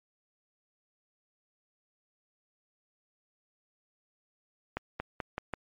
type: accelerating click train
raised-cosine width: 0.5 ms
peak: -18 dBFS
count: 5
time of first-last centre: 4.77-5.537 s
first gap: 230 ms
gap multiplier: 0.88
effects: MP3 48 kbps